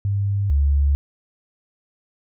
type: tone pair in turn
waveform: sine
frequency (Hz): 100.1 / 70.78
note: G2 / C#2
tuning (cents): +37 / +37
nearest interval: tritone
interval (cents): 600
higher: first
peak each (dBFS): -18 / -14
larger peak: second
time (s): 0.05-0.5 / 0.5-0.95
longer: neither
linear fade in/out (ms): 0
effects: none